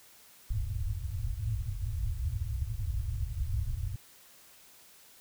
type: low-pass noise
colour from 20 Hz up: white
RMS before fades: -33 dBFS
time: 0.5-3.96 s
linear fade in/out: 2 ms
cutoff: 120 Hz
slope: 96 dB/octave
effects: white hiss -57 dBFS RMS until 5.2 s